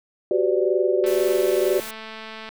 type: chord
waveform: sine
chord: G major seventh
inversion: third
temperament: equal with one note detuned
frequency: 370 / 392 / 506.3 / 587.3 Hz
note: F#4 / G4 / B4 / D5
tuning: 0 / 0 / +43 / 0 cents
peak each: -21 / -23 / -25 / -24 dBFS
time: 0.31-1.8 s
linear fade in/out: 2 ms
type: click train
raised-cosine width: 0.3 ms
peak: -21 dBFS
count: 320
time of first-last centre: 1.04-2.49 s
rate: 220 Hz
type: noise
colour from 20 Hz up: white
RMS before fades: -36 dBFS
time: 1.06-1.91 s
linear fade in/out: 5 ms
effects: none